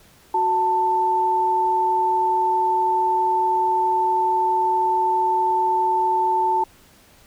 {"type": "tone pair together", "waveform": "sine", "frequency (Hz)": [370, 887.7], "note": ["F#4", "A5"], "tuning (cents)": [0, 15], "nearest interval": "octave + minor third", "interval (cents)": 1515, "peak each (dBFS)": [-26, -17], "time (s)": [0.34, 6.64], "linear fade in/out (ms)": 5, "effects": ["pink hiss -52 dBFS RMS until 7.26 s"]}